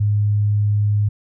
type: tone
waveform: sine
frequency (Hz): 103.83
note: G#2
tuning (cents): 0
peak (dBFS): -14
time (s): 0-1.09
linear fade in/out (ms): 10
effects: none